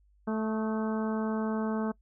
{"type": "harmonic tone with a mistuned harmonic", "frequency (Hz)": 219, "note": "A3", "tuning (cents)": -8, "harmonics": [1, 2, 3, 4, 5, 6, 7], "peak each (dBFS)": [-29, -35, -39, -41, -43, -45, -46], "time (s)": [0.27, 1.92], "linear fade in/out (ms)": 10, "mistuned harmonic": 6, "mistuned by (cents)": -39, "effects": ["noise-tail reverb RT60 0.1 s tail -23 dB re dry", "added 50 Hz sine -61 dBFS peak until 2.01 s"]}